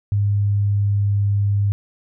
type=tone with pitch glide; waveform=sine; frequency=101.8 to 101.16 Hz; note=G#2 to G#2; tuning=-34 to -45 cents; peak=-15 dBFS; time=0.12-1.72 s; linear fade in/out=0 ms; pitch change=-11 cents; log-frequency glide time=0.31-1.19 s; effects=none